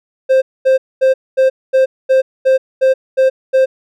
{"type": "tone bursts", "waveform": "triangle", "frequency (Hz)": 526, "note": "C5", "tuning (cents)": 9, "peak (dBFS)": -5, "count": 10, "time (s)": [0.29, 3.66], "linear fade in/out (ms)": 20, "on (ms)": 130, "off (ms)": 230, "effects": []}